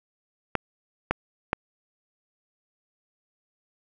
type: clicks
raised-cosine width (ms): 0.5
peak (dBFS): -7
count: 3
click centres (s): 0.553 / 1.11 / 1.531
effects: none